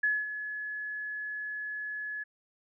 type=tone with ADSR envelope; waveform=sine; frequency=1702 Hz; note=G#6; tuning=42 cents sharp; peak=-23 dBFS; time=0.03-2.24 s; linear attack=8 ms; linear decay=220 ms; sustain=-11 dB; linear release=15 ms; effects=none